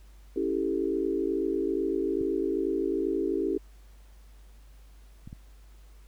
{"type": "chord", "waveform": "sine", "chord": "A dominant seventh", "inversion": "first", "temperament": "equal", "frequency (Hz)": [277.2, 329.6, 392, 440], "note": ["C#4", "E4", "G4", "A4"], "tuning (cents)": [0, 0, 0, 0], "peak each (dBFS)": [-33, -30, -29, -34], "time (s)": [0.36, 3.58], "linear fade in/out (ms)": 5}
{"type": "clicks", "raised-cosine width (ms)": 5, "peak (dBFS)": -29, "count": 3, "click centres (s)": [2.212, 5.275, 5.329]}
{"effects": ["added 50 Hz sine -49 dBFS peak until 6.07 s", "pink hiss -63 dBFS RMS until 6.07 s"]}